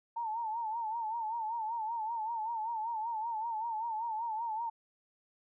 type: tone with vibrato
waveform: sine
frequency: 900 Hz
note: A5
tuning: 39 cents sharp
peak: -33 dBFS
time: 0.16-4.7 s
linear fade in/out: 10 ms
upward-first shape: sine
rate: 5.2 Hz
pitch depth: 87 cents each way
effects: none